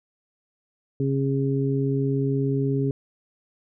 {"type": "harmonic tone", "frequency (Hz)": 136.7, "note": "C#3", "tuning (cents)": -24, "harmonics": [1, 2, 3], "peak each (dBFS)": [-23, -26, -27], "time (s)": [1, 2.91], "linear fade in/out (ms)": 2, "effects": []}